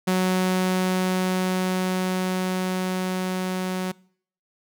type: tone with level ramp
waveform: sawtooth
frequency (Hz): 185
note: F#3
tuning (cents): 0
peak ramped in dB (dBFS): -15 to -21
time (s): 0.07-3.92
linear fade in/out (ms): 10
effects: noise-tail reverb RT60 0.6 s tail -24 dB re dry